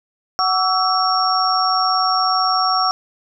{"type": "tone cluster", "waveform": "sine", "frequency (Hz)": [746, 1143, 1321, 5520], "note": ["F#5", "D6", "E6", "F8"], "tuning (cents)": [14, -47, 3, -21], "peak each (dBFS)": -20, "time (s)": [0.39, 2.91], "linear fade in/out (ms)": 0, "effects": []}